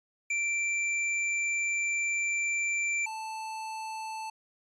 square tone pair in turn, 2349 / 879.9 Hz, D7 / A5, 0 / 0 cents, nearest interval octave + perfect fourth, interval 1700 cents, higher first, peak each -28 / -36 dBFS, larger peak first, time 0.3-3.06 / 3.06-4.3 s, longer first, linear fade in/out 5 ms, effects resampled to 24000 Hz

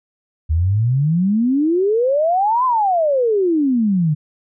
sine exponential two-way sweep, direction up then down, 75.2 to 1046.5 to 145 Hz, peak -13 dBFS, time 0.49-4.15 s, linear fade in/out 20 ms, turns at 2.65 s, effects none

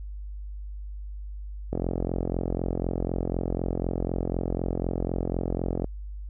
click train, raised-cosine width 2 ms, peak -14 dBFS, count 182, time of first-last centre 1.73-5.844 s, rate 44 Hz, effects added 50 Hz sine -34 dBFS peak until 6.29 s

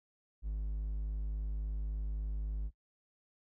triangle tone, 51.8 Hz, G#1, 4 cents flat, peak -32 dBFS, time 0.42-2.71 s, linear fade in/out 50 ms, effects noise-tail reverb RT60 0.1 s tail -21 dB re dry

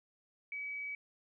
sine tone, 2279 Hz, C#7, 47 cents sharp, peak -38 dBFS, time 0.52-0.95 s, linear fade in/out 2 ms, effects 13-bit

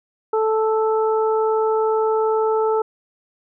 harmonic tone, 438.8 Hz, A4, 5 cents flat, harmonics 1 / 2 / 3, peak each -17 / -23 / -27 dBFS, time 0.33-2.82 s, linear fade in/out 5 ms, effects none

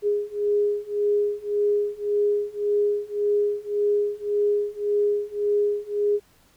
sine beating tone pair, 411.5 / 413.3 Hz, G#4 / G#4, -16 / -8 cents, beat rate 1.8 Hz, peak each -24 / -23 dBFS, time 0.02-6.2 s, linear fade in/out 50 ms, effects pink hiss -59 dBFS RMS until 6.56 s

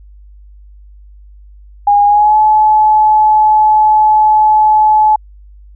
sine tone with pitch glide, 818 to 857.7 Hz, G#5 to A5, -26 to -44 cents, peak -5 dBFS, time 1.87-5.16 s, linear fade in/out 5 ms, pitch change +82 cents, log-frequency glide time 2.06-2.37 s, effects added 50 Hz sine -35 dBFS peak until 5.75 s

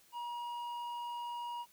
sine tone with hard clipping, 955 Hz, A#5, 42 cents sharp, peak -40 dBFS, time 0.12-1.66 s, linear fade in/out 50 ms, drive 6 dB, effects white hiss -65 dBFS RMS until 1.72 s

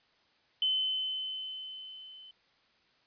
sine tone with level ramp, 3049 Hz, G7, 49 cents flat, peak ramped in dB -25 to -49 dBFS, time 0.62-2.31 s, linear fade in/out 2 ms, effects white hiss -68 dBFS RMS until 3.06 s + resampled to 11025 Hz

